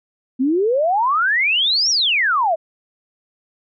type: exponential two-way sweep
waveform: sine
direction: up then down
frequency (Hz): 246.9 to 5830 to 606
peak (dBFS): -14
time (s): 0.39-2.56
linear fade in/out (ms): 20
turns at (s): 1.9
effects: none